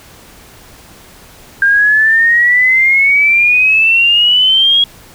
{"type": "exponential sweep", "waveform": "sine", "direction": "up", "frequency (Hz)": [1594, 3319], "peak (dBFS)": -6, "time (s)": [1.62, 4.84], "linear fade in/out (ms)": 2, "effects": ["pink hiss -39 dBFS RMS until 5.14 s"]}